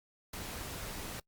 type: noise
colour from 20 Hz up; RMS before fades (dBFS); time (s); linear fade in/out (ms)
pink; -42; 0.33-1.2; 5
effects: noise-tail reverb RT60 0.1 s tail -26 dB re dry + Opus 48 kbps